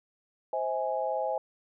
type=chord; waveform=sine; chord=C augmented; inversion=none; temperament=equal with one note detuned; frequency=523.3 / 645.3 / 830.6 Hz; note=C5 / E5 / G#5; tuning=0 / -37 / 0 cents; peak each=-32 dBFS; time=0.53-1.38 s; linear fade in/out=2 ms; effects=none